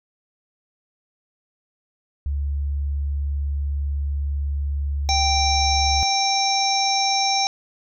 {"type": "tone", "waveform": "sine", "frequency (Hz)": 71, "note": "C#2", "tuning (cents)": 42, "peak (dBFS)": -21, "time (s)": [2.26, 6.03], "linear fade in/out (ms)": 0}
{"type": "harmonic tone", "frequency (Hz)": 784, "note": "G5", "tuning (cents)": 0, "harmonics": [1, 3, 5, 7, 8], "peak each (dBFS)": [-21, -28, -26, -23, -28], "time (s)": [5.09, 7.47], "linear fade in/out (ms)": 0}
{"effects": []}